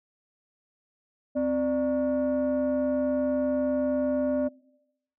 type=tone pair together; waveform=sine; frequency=260 / 591.8 Hz; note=C4 / D5; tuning=-11 / +13 cents; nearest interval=octave + major second; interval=1424 cents; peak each=-24 / -24 dBFS; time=1.35-4.49 s; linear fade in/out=20 ms; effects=noise-tail reverb RT60 0.8 s tail -22 dB re dry + tanh soft clip ceiling -20 dBFS